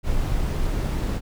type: noise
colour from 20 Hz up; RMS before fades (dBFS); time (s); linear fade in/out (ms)
brown; -23; 0.03-1.21; 50
effects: none